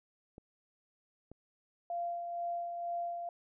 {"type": "clicks", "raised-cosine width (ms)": 2, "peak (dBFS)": -36, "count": 2, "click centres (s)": [0.381, 1.316]}
{"type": "tone with tremolo", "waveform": "sine", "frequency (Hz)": 691, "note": "F5", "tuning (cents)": -19, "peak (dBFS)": -33, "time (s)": [1.9, 3.29], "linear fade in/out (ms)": 2, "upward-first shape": "sine", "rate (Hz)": 2.1, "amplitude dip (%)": 40}
{"effects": []}